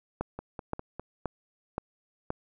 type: two click trains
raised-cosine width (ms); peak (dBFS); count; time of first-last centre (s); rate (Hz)
1; -23 / -16; 4 / 5; 0.39-0.996 / 0.21-2.304; 4.95 / 1.91
effects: none